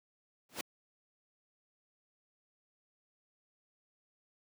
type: noise with exponential growth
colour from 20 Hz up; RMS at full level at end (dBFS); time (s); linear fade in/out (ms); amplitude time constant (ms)
pink; -32; 0.49-0.61; 2; 26
effects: high-pass 200 Hz 12 dB/octave